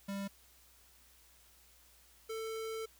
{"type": "tone pair in turn", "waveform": "square", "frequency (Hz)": [198, 444.5], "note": ["G3", "A4"], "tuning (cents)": [18, 18], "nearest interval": "octave + major second", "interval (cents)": 1400, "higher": "second", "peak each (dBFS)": [-38, -39], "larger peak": "first", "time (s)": [[0.08, 0.28], [2.29, 2.86]], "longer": "second", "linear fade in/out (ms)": 10, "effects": ["added 60 Hz sine -68 dBFS peak until 2.99 s", "white hiss -64 dBFS RMS until 2.99 s"]}